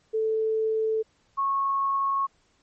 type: tone pair in turn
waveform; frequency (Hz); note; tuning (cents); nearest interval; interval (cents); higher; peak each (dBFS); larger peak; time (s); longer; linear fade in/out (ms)
sine; 440 / 1097.3; A4 / C#6; 0 / -18; octave + major third; 1582; second; -22; neither; 0.13-1.03 / 1.37-2.27; neither; 20
effects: pink hiss -66 dBFS RMS until 2.62 s + MP3 32 kbps